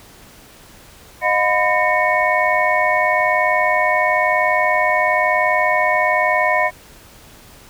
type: tone cluster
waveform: sine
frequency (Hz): 618 / 719 / 1005 / 1831 / 2214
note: D#5 / F#5 / B5 / A#6 / C#7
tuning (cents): -12 / -50 / +30 / -32 / -3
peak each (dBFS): -20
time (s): 1.21-6.71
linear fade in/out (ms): 50
effects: pink hiss -44 dBFS RMS until 7.69 s